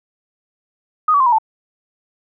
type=tone with pitch steps; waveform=sine; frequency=1244.5 / 1141.2 / 1046.5 / 959.6 / 880 Hz; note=D#6 / C#6 / C6 / A#5 / A5; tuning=0 / +50 / 0 / +50 / 0 cents; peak=-10 dBFS; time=1.08-1.385 s; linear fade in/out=5 ms; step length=61 ms; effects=none